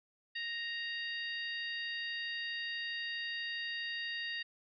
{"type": "harmonic tone", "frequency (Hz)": 932.3, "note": "A#5", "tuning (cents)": 0, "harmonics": [2, 3, 4, 5], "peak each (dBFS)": [-39, -43, -45, -47], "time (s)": [0.35, 4.43], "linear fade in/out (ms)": 10, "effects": []}